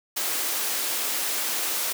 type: high-pass noise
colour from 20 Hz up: white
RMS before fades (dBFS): -27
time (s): 0.16-1.93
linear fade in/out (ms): 10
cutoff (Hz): 270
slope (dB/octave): 24
effects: none